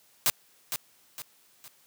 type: noise with echo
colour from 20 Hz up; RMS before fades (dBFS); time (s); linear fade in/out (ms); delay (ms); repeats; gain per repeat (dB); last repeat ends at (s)
white; -23; 0.26-0.3; 0; 460; 3; -8; 1.68
effects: white hiss -62 dBFS RMS until 1.86 s + high-pass 100 Hz 12 dB/octave